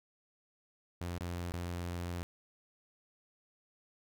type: tone with dropouts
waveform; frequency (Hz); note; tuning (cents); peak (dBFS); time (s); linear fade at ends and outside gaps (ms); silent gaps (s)
sawtooth; 87.31; F2; 0; -33; 1.01-2.23; 0; 1.183-1.208 / 1.52-1.539
effects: none